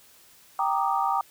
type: chord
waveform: sine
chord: Eb major seventh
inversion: first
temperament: equal with one note detuned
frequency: 784 / 932.3 / 1174.7 / 1236.6 Hz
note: G5 / Bb5 / D6 / Eb6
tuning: 0 / 0 / 0 / -11 cents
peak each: -26 / -27 / -29 / -30 dBFS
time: 0.59-1.21 s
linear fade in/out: 2 ms
effects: white hiss -55 dBFS RMS until 1.3 s